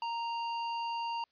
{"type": "tone", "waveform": "square", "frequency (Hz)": 930, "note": "A#5", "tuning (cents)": -4, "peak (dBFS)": -34, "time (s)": [0.02, 1.24], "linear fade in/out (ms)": 2, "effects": ["white hiss -75 dBFS RMS until 1.31 s", "resampled to 11025 Hz"]}